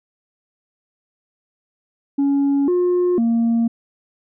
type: tone with pitch steps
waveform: sine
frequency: 279.9 / 357.2 / 231.3 Hz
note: C#4 / F4 / A#3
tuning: +17 / +39 / -13 cents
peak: -12 dBFS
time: 2.18-3.68 s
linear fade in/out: 10 ms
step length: 500 ms
effects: tanh soft clip ceiling -13 dBFS